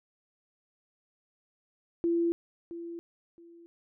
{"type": "tone with echo", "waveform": "sine", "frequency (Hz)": 338.9, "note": "E4", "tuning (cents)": 48, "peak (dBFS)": -24, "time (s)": [2.04, 2.32], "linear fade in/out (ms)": 0, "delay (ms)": 670, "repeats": 2, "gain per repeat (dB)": -13, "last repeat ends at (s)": 3.66, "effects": []}